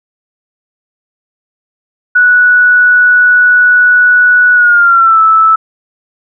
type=tone with pitch glide; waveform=sine; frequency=1473 to 1312.3 Hz; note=F#6 to E6; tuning=-8 to -8 cents; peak=-3 dBFS; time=2.15-5.56 s; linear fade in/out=10 ms; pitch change=-200 cents; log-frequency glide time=4.54-5.2 s; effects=none